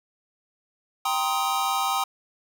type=chord; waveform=square; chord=C minor seventh; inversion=second; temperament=just; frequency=784.9 / 941.9 / 1046.5 / 1255.8 Hz; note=G5 / Bb5 / C6 / Eb6; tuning=+2 / +18 / 0 / +16 cents; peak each=-28 / -31 / -31 / -28 dBFS; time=1.05-2.04 s; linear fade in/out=5 ms; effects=none